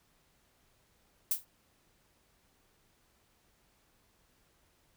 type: noise with exponential decay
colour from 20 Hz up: violet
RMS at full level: -25 dBFS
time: 1.31-1.45 s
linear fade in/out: 5 ms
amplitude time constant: 29 ms
effects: pink hiss -70 dBFS RMS until 4.96 s